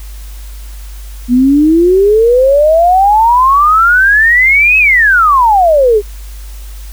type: exponential two-way sweep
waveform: sine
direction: up then down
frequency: 238.5 to 2593 to 397.4 Hz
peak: -4 dBFS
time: 1.28-6.02 s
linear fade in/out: 50 ms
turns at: 4.78 s
effects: added 50 Hz sine -24 dBFS peak until 6.92 s + white hiss -38 dBFS RMS until 6.92 s